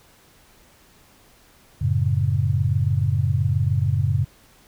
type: chord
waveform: sine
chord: F# minor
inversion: none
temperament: equal with one note detuned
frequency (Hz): 92.5 / 111.28 / 138.59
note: F#2 / A2 / C#3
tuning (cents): 0 / +20 / 0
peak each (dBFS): -22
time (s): 1.81-4.25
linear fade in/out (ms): 10
effects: pink hiss -54 dBFS RMS until 4.67 s